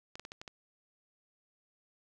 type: clicks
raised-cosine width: 0.2 ms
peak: -27 dBFS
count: 6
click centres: 0.155 / 0.196 / 0.251 / 0.319 / 0.415 / 0.478 s
effects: none